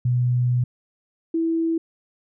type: tone pair in turn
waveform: sine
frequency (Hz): 123.47 / 328.4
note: B2 / E4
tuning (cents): 0 / -6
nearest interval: octave + perfect fourth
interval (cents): 1694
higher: second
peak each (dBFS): -17 / -19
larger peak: first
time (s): 0.05-0.64 / 1.34-1.78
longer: first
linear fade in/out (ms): 5
effects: none